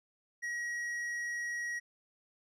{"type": "tone with tanh clipping", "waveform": "sine", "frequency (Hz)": 1904, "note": "A#6", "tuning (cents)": 36, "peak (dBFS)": -36, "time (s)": [0.42, 1.8], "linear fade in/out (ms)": 20, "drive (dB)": 8, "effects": []}